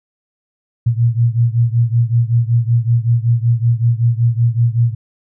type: beating tone pair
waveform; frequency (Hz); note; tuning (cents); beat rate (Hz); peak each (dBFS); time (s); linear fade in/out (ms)
sine; 115.7 / 121; A#2 / B2; -13 / -35; 5.3; -13 / -15; 0.86-4.95; 10
effects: none